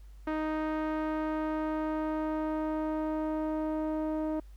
sawtooth tone with low-pass filter sweep, 311.1 Hz, D#4, in tune, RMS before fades -32 dBFS, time 0.27-4.4 s, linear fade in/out 5 ms, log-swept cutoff 1600 to 720 Hz, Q 1.1, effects added 50 Hz sine -47 dBFS peak until 4.56 s + pink hiss -68 dBFS RMS until 4.56 s

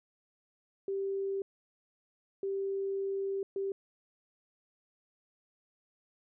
sine tone bursts at uneven times, 391.4 Hz, G4, 3 cents flat, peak -31 dBFS, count 3, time 0.88-1.42 / 2.43-3.43 / 3.56-3.72 s, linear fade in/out 2 ms, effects none

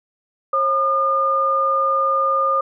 sine tone pair together, 540 / 1212.3 Hz, C#5 / D#6, -45 / -45 cents, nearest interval octave + major second, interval 1400 cents, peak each -22 / -16 dBFS, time 0.53-2.61 s, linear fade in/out 5 ms, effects none

